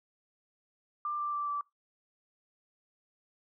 sine tone with pitch steps, 1188 / 1179.1 / 1170.3 / 1161.5 Hz, D6 / D6 / D6 / D6, +20 / +7 / -6 / -20 cents, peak -31 dBFS, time 1.05-1.61 s, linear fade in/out 2 ms, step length 140 ms, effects noise-tail reverb RT60 0.2 s tail -23 dB re dry

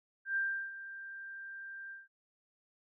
sine tone with ADSR envelope, 1583 Hz, G6, 17 cents sharp, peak -29 dBFS, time 0.25-2.08 s, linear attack 110 ms, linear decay 350 ms, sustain -14 dB, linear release 170 ms, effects none

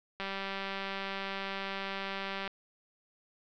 click train, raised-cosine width 0.3 ms, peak -21 dBFS, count 445, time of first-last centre 0.2-2.477 s, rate 195 Hz, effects low-pass 5000 Hz 12 dB/octave

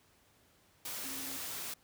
sine tone in noise, 268.2 Hz, C4, 43 cents sharp, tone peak -48 dBFS, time 1.04-1.37 s, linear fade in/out 5 ms, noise white, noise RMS -41 dBFS, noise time 0.85-1.74 s, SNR -10 dB, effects pink hiss -67 dBFS RMS until 1.83 s + high-pass 60 Hz 12 dB/octave

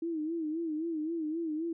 sine tone with vibrato, 320.4 Hz, E4, 49 cents flat, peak -31 dBFS, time 0.02-1.73 s, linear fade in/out 5 ms, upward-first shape sine, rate 3.8 Hz, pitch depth 97 cents each way, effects none

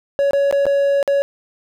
triangle tone with dropouts, 560 Hz, C#5, 18 cents sharp, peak -11 dBFS, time 0.19-1.22 s, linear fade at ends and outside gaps 0 ms, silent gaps 0.309-0.333 / 0.511-0.526 / 0.655-0.666 / 1.028-1.077 s, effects none

